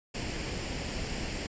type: noise with comb filter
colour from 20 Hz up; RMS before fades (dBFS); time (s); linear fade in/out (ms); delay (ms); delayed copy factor
pink; -35; 0.14-1.47; 10; 0.4; +0.5
effects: resampled to 16000 Hz